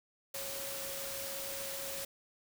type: tone in noise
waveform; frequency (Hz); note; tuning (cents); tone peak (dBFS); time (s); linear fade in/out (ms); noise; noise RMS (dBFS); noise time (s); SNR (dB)
sine; 549; C#5; -17; -45; 0.34-2.05; 5; white; -41; 0.34-2.05; -7
effects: none